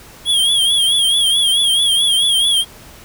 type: tone with vibrato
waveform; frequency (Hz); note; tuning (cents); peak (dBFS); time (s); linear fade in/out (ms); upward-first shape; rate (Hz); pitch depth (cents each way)
square; 3280; G#7; -22; -12; 0.25-2.65; 50; triangle; 4.6; 95
effects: pink hiss -40 dBFS RMS until 3.04 s